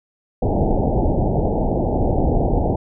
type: low-pass noise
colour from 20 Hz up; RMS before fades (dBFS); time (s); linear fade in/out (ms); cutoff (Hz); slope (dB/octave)
pink; -18; 0.42-2.76; 5; 850; 96
effects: none